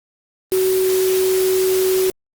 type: tone in noise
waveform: sine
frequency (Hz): 375.1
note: F#4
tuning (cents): +24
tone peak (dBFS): -14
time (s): 0.52-2.1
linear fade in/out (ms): 0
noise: white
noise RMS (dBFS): -26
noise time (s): 0.52-2.1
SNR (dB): +9
effects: Opus 24 kbps